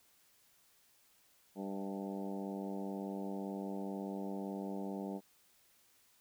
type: harmonic tone with a mistuned harmonic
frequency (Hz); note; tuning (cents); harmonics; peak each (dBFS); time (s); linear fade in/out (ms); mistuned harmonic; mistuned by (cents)
98; G2; 0; 2 / 3 / 4 / 5 / 6 / 7 / 8 / 9; -41 / -45 / -47 / -49 / -51 / -52 / -53 / -54; 1.55-5.21; 50; 6; +38
effects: white hiss -69 dBFS RMS until 6.2 s